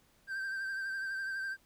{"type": "tone with vibrato", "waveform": "triangle", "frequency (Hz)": 1568, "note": "G6", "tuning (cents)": 0, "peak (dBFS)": -33, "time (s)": [0.27, 1.57], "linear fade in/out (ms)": 50, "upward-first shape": "triangle", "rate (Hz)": 12, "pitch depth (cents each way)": 41, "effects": ["pink hiss -68 dBFS RMS until 1.65 s"]}